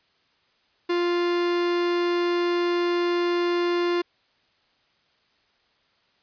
45% pulse tone, 349.2 Hz, F4, in tune, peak -21 dBFS, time 0.89-4.02 s, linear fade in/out 10 ms, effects white hiss -65 dBFS RMS until 6.22 s + resampled to 11025 Hz

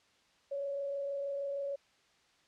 sine tone with frequency modulation, 560 Hz, C#5, 18 cents sharp, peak -34 dBFS, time 0.51-1.76 s, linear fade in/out 10 ms, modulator 26.4 Hz, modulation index 0.29, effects white hiss -68 dBFS RMS until 2.47 s + low-pass 5000 Hz 12 dB/octave

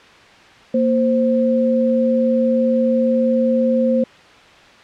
sine tone pair together, 233 / 523 Hz, A#3 / C5, -1 / -1 cents, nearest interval octave + major second, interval 1400 cents, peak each -16 dBFS, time 0.74-4.04 s, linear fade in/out 5 ms, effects white hiss -44 dBFS RMS until 4.83 s + low-pass 3000 Hz 12 dB/octave

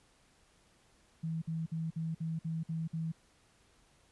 sine tone bursts, 162.1 Hz, E3, 29 cents flat, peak -33 dBFS, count 8, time 1.23-3.121 s, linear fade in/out 10 ms, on 190 ms, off 53 ms, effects pink hiss -67 dBFS RMS until 4.11 s + resampled to 24000 Hz

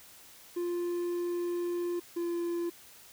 triangle tone pair in turn, 349.2 / 343.4 Hz, F4 / F4, 0 / -29 cents, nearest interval unison, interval 29 cents, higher first, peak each -28 dBFS, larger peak neither, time 0.56-2 / 2.16-2.7 s, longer first, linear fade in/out 10 ms, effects white hiss -54 dBFS RMS until 3.12 s

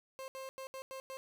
30% pulse tone bursts at uneven times, 530 Hz, C5, 22 cents sharp, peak -40 dBFS, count 6, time 0.19-0.28 / 0.35-0.49 / 0.58-0.67 / 0.74-0.82 / 0.91-1 / 1.1-1.17 s, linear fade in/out 0 ms, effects none

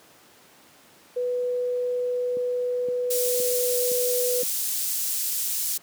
sine tone, 493.9 Hz, B4, in tune, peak -23 dBFS, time 1.16-4.43 s, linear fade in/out 10 ms
click train, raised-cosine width 3 ms, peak -24 dBFS, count 5, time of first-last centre 2.37-4.432 s, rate 1.94 Hz
pink high-pass noise, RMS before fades -27 dBFS, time 3.1-5.78 s, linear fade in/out 10 ms, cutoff 7700 Hz, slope 12 dB/octave
effects pink hiss -53 dBFS RMS until 5.82 s + high-pass 200 Hz 12 dB/octave

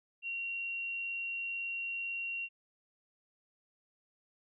sine tone, 2749 Hz, F7, 28 cents flat, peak -35 dBFS, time 0.22-2.49 s, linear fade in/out 50 ms, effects none

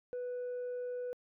sine tone, 493.9 Hz, B4, in tune, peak -34 dBFS, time 0.13-1.13 s, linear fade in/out 0 ms, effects tanh soft clip ceiling -35 dBFS

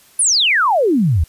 sine exponential sweep, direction down, 10560 to 69.8 Hz, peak -11 dBFS, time 0.19-1.24 s, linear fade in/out 5 ms, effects white hiss -49 dBFS RMS until 1.28 s + resampled to 32000 Hz

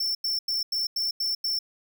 square tone bursts, 5390 Hz, E8, 38 cents sharp, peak -25 dBFS, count 7, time 0-1.59 s, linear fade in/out 5 ms, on 150 ms, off 90 ms, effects none

